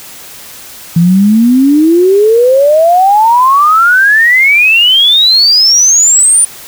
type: exponential sweep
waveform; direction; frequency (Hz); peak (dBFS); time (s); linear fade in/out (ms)
sine; up; 164.81 to 9470; -3; 0.96-6.45; 5
effects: white hiss -30 dBFS RMS until 6.67 s